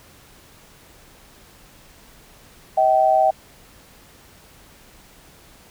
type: tone pair together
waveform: sine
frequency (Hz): 636 / 769.7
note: D#5 / G5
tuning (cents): +38 / -32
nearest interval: minor third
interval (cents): 330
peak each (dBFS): -17 / -15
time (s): 2.77-3.31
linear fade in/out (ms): 10
effects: pink hiss -49 dBFS RMS until 5.7 s